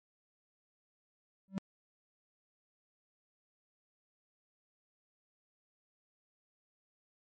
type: tone with exponential growth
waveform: triangle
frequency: 192.8 Hz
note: G3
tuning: 28 cents flat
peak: -26 dBFS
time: 1.48-1.58 s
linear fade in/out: 0 ms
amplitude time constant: 20 ms
effects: MP3 32 kbps